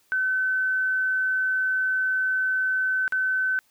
sine tone with dropouts, 1522 Hz, F#6, 48 cents sharp, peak -21 dBFS, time 0.12-3.59 s, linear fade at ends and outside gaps 0 ms, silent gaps 3.079-3.123 s, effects white hiss -64 dBFS RMS until 3.7 s

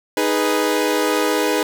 sawtooth chord, G# minor, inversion second, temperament equal, 311.1 / 415.3 / 493.9 Hz, D#4 / G#4 / B4, 0 / 0 / 0 cents, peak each -17 dBFS, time 0.17-1.63 s, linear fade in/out 2 ms, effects none

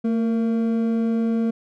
triangle tone pair together, 225.8 / 464 Hz, A3 / A#4, +45 / -8 cents, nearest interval octave, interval 1247 cents, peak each -17 / -27 dBFS, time 0.04-1.51 s, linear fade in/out 10 ms, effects none

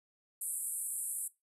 pink band-pass noise, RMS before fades -38 dBFS, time 0.41-1.28 s, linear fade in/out 5 ms, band 8100 to 12000 Hz, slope 96 dB/octave, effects noise-tail reverb RT60 0.2 s tail -18 dB re dry

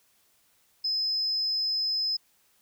sine tone, 5100 Hz, D#8, 42 cents sharp, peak -24 dBFS, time 0.84-2.17 s, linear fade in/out 10 ms, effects tanh soft clip ceiling -21 dBFS + white hiss -66 dBFS RMS until 2.61 s

